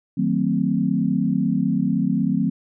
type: chord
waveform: sine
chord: D# diminished seventh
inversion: none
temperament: equal with one note detuned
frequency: 155.56 / 185 / 225.4 / 261.6 Hz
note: D#3 / F#3 / A3 / C4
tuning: 0 / 0 / +42 / 0 cents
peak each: -26 / -22 / -23 / -23 dBFS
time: 0.17-2.5 s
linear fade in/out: 10 ms
effects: none